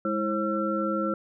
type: tone cluster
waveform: sine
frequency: 206.8 / 327 / 536 / 1348 Hz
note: G#3 / E4 / C5 / E6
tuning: -7 / -14 / +42 / +38 cents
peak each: -30 dBFS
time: 0.05-1.14 s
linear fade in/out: 2 ms
effects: none